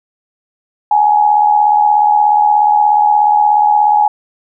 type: tone with amplitude modulation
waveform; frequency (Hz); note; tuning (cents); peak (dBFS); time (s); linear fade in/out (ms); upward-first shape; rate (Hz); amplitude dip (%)
sine; 839; G#5; +17; -4; 0.91-4.08; 5; sine; 76.8; 60
effects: none